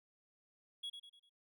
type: tone with echo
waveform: triangle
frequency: 3335 Hz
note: G#7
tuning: 7 cents sharp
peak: -39 dBFS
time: 0.83-0.9 s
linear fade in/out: 10 ms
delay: 99 ms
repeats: 4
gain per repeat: -7 dB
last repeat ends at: 1.296 s
effects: none